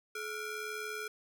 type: ring-modulated tone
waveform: 25% pulse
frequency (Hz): 934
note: A#5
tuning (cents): +3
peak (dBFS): -31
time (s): 0.15-1.08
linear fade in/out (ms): 5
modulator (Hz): 507
effects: none